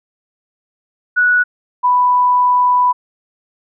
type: tone pair in turn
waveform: sine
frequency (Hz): 1470 / 990.5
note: F#6 / B5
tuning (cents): -12 / +5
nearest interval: perfect fifth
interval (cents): 683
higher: first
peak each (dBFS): -9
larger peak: neither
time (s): 1.16-1.44 / 1.83-2.93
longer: second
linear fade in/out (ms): 20
effects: none